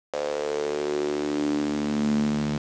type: tone with high-pass filter sweep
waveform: sawtooth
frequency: 73.8 Hz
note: D2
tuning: 9 cents sharp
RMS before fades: -26 dBFS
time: 0.13-2.58 s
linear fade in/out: 5 ms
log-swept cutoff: 540 to 180 Hz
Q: 6.6
effects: resampled to 16000 Hz + 7-bit